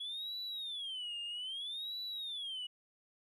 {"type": "tone with vibrato", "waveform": "sine", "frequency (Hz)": 3341, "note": "G#7", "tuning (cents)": 10, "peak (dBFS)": -37, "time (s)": [0, 2.67], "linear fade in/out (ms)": 10, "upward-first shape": "sine", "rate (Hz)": 0.62, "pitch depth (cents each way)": 290, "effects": ["tanh soft clip ceiling -37 dBFS", "13-bit"]}